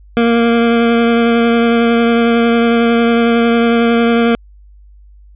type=tone with vibrato; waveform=25% pulse; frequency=233.1 Hz; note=A#3; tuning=in tune; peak=-5 dBFS; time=0.17-4.35 s; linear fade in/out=0 ms; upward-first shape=triangle; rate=11 Hz; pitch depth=15 cents each way; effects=added 50 Hz sine -38 dBFS peak until 5.35 s + resampled to 8000 Hz